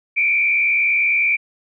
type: tone with frequency modulation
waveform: sine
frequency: 2349 Hz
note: D7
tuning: in tune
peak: -14 dBFS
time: 0.16-1.37 s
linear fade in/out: 20 ms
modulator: 69.2 Hz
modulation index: 1.2
effects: none